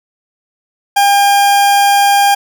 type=tone; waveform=40% pulse; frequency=804 Hz; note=G5; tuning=44 cents sharp; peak=-6 dBFS; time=0.96-2.35 s; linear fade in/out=10 ms; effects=none